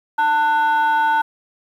sine tone pair together, 893.8 / 1480 Hz, A5 / F#6, +27 / 0 cents, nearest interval major sixth, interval 873 cents, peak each -13 / -18 dBFS, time 0.18-1.22 s, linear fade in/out 10 ms, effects tanh soft clip ceiling -11 dBFS + 8-bit

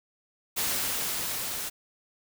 white noise with level ramp, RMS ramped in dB -28 to -34 dBFS, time 0.56-1.7 s, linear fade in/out 20 ms, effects none

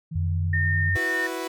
sine tone with vibrato, 153.4 Hz, D#3, 24 cents flat, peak -30 dBFS, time 0.11-0.9 s, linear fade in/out 10 ms, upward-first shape sine, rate 9.3 Hz, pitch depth 74 cents each way
sine tone with pitch glide, 88.6 to 92.47 Hz, F2 to F#2, +25 to -1 cents, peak -22 dBFS, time 0.15-0.97 s, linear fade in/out 10 ms, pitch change +74 cents, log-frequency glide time 0.34-0.71 s
sine tone, 1826 Hz, A#6, 36 cents flat, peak -23 dBFS, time 0.53-1.27 s, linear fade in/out 5 ms
sawtooth chord, E suspended second, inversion none, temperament equal, 329.6 / 370 / 493.9 Hz, E4 / F#4 / B4, 0 / 0 / 0 cents, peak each -29 / -29 / -30 dBFS, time 0.95-1.48 s, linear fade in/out 10 ms
effects none

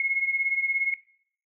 sine beating tone pair, 2166 / 2183 Hz, C#7 / C#7, -41 / -27 cents, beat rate 17 Hz, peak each -24 / -29 dBFS, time 0-0.94 s, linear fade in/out 2 ms, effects noise-tail reverb RT60 0.6 s tail -20 dB re dry

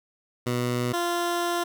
15% pulse tone pair in turn, 122.5 / 346.5 Hz, B2 / F4, -14 / -14 cents, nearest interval octave + tritone, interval 1800 cents, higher second, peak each -18 dBFS, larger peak neither, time 0.46-0.93 / 0.93-1.64 s, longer second, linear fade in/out 10 ms, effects none

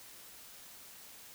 silence, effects white hiss -53 dBFS RMS until 1.34 s

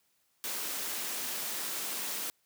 white high-pass noise, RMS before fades -36 dBFS, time 0.44-2.3 s, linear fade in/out 0 ms, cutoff 180 Hz, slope 24 dB/octave, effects white hiss -73 dBFS RMS until 2.45 s + high-pass 60 Hz 12 dB/octave

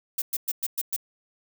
violet noise bursts, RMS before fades -27 dBFS, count 6, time 0.18-0.964 s, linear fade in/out 5 ms, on 39 ms, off 110 ms, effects none

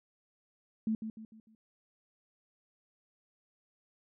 sine tone with echo, 220 Hz, A3, in tune, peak -28 dBFS, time 0.87-0.95 s, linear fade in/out 2 ms, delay 150 ms, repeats 4, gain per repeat -8 dB, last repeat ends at 1.55 s, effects none

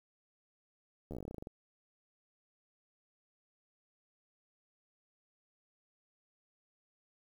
slowing click train, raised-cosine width 2 ms, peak -30 dBFS, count 15, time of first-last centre 1.11-1.471 s, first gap 12 ms, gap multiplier 1.11, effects 10-bit

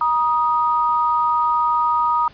sine tone pair together, 951.3 / 1243 Hz, A#5 / D#6, +35 / -2 cents, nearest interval perfect fourth, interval 463 cents, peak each -18 / -18 dBFS, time 0.01-2.28 s, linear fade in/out 2 ms, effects pink hiss -47 dBFS RMS until 2.33 s + resampled to 11025 Hz

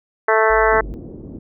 harmonic tone, 220 Hz, A3, in tune, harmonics 2 / 3 / 4 / 5 / 6 / 7 / 8 / 9, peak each -17 / -19 / -20 / -21 / -22 / -22 / -23 / -24 dBFS, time 0.28-0.81 s, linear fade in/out 5 ms
sine tone, 50.3 Hz, G1, 45 cents sharp, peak -27 dBFS, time 0.5-0.94 s, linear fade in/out 0 ms
white low-pass noise, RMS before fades -34 dBFS, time 0.72-1.39 s, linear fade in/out 5 ms, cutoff 370 Hz, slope 24 dB/octave
effects none

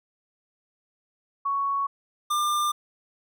sine / square tone pair in turn, 1113 / 1196.2 Hz, C#6 / D6, +7 / +31 cents, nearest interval minor second, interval 124 cents, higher second, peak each -23 dBFS, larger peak neither, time 1.45-1.87 / 2.3-2.72 s, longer neither, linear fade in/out 10 ms, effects none

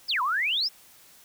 sine exponential two-way sweep, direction down then up, 5520 to 960 to 5520 Hz, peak -23 dBFS, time 0.08-0.69 s, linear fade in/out 20 ms, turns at 0.22 s, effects white hiss -54 dBFS RMS until 1.24 s

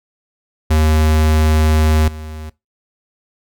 square tone with level steps, 77.78 Hz, D#2, in tune, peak -11 / -28 dBFS, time 0.7-2.5 s, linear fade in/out 10 ms, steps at 2.08 s, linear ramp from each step 2 ms, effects noise-tail reverb RT60 0.2 s tail -20 dB re dry

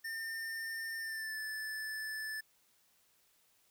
square tone with pitch glide, 1807 to 1747.5 Hz, A6 to A6, +46 to -12 cents, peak -39 dBFS, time 0.04-2.41 s, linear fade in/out 10 ms, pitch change -58 cents, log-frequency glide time 0.98-1.38 s, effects white hiss -71 dBFS RMS until 3.7 s

